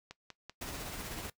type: click train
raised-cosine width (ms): 0.2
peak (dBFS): -28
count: 4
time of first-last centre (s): 0.11-0.689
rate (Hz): 5.18
type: noise with tremolo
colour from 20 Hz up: pink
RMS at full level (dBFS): -40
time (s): 0.61-1.3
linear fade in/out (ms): 5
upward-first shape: triangle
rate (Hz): 16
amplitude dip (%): 40
effects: noise-tail reverb RT60 0.1 s tail -19 dB re dry

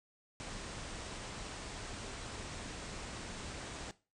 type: low-pass noise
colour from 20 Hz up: pink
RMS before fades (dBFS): -45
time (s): 0.4-3.91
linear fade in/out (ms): 0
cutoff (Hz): 9100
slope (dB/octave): 96
effects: noise-tail reverb RT60 0.3 s tail -17 dB re dry

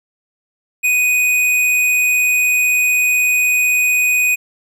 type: tone with tanh clipping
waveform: sine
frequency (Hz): 2489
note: D#7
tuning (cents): 0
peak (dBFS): -13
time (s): 0.83-4.36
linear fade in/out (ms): 20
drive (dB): 18
effects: none

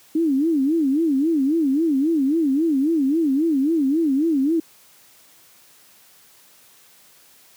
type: tone with vibrato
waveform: sine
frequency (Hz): 297.7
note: D4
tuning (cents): +24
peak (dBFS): -16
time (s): 0.15-4.6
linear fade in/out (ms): 5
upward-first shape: sine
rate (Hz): 3.7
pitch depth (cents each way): 210
effects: white hiss -52 dBFS RMS until 7.56 s + high-pass 100 Hz 12 dB/octave

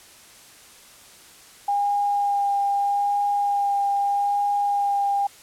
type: tone with vibrato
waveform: sine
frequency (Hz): 808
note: G#5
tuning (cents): -48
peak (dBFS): -19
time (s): 1.68-5.27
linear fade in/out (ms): 5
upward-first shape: sine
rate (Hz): 0.8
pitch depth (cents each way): 12
effects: white hiss -48 dBFS RMS until 5.42 s + low-pass 11000 Hz 12 dB/octave

